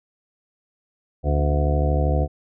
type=harmonic tone with a mistuned harmonic; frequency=72.8 Hz; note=D2; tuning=15 cents flat; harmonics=1 / 2 / 3 / 4 / 5 / 6 / 7 / 9 / 10; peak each=-19 / -24 / -35 / -31 / -32 / -34 / -28 / -30 / -31 dBFS; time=1.23-2.28 s; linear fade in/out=50 ms; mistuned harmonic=3; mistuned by=+67 cents; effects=none